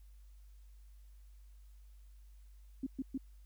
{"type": "tone bursts", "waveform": "sine", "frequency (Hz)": 265.4, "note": "C4", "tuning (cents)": 25, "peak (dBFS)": -34, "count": 3, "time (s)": [2.83, 3.178], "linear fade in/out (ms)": 5, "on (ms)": 36, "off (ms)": 120, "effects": ["added 50 Hz sine -54 dBFS peak until 3.45 s", "white hiss -75 dBFS RMS until 3.45 s"]}